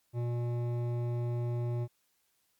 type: tone with hard clipping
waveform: triangle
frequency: 120 Hz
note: B2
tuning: 49 cents flat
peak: -32 dBFS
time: 0.13-1.88 s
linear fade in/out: 50 ms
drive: 16 dB
effects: white hiss -74 dBFS RMS until 2.59 s + MP3 96 kbps